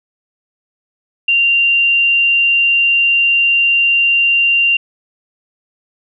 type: tone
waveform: sine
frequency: 2775 Hz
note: F7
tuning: 12 cents flat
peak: -9 dBFS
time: 1.28-4.77 s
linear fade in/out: 5 ms
effects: none